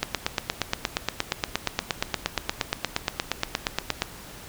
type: click train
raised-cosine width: 0.2 ms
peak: -5 dBFS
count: 35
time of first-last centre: 0.03-4.021 s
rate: 8.52 Hz
effects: pink hiss -43 dBFS RMS until 4.48 s